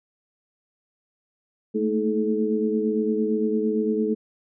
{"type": "tone cluster", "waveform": "sine", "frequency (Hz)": [217.1, 225.9, 318, 429.6], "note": ["A3", "A3", "D#4", "A4"], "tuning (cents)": [-23, 46, 38, -41], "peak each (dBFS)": [-25, -29, -28, -24], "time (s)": [1.74, 4.15], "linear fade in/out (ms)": 20, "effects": []}